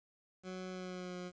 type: tone with pitch glide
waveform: 20% pulse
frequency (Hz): 185 to 179.84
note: F#3 to F#3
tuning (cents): 0 to -49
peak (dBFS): -37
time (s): 0.43-1.32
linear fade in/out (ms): 50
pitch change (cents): -49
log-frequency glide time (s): 0.7-1.17
effects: resampled to 16000 Hz + 11-bit